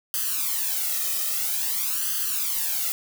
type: noise with flanger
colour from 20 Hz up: blue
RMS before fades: -26 dBFS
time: 0.14-2.92 s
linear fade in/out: 0 ms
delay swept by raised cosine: 0.64 to 1.62 ms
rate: 0.5 Hz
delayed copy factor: +0.95
effects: none